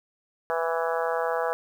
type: harmonic tone with a mistuned harmonic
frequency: 165.1 Hz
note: E3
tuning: 3 cents sharp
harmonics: 3 / 4 / 5 / 6 / 7 / 8 / 9 / 10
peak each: -28 / -30 / -32 / -34 / -35 / -36 / -37 / -38 dBFS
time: 0.5-1.53 s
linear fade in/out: 0 ms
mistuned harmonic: 10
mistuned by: +16 cents
effects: 9-bit